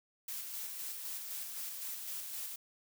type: noise with tremolo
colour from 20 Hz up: blue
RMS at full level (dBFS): -41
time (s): 0.28-2.56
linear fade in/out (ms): 5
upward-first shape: square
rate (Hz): 3.9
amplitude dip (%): 30
effects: none